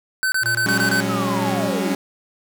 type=tone bursts; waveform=square; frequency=1526 Hz; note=G6; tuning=47 cents flat; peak=-18 dBFS; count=7; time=0.23-1.004 s; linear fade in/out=0 ms; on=90 ms; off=24 ms
type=tone with tremolo; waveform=square; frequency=116.54 Hz; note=A#2; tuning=in tune; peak=-28 dBFS; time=0.41-1.72 s; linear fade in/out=50 ms; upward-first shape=triangle; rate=3.1 Hz; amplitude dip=25%
type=chord; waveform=sawtooth; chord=F# suspended second; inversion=none; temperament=equal with one note detuned; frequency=185 / 203.3 / 277.2 Hz; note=F#3 / G#3 / C#4; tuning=0 / -37 / 0 cents; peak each=-21 dBFS; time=0.66-1.95 s; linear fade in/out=2 ms
type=linear sweep; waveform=sine; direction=down; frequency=1314 to 246.9 Hz; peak=-25 dBFS; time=1.09-1.94 s; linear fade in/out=5 ms
effects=none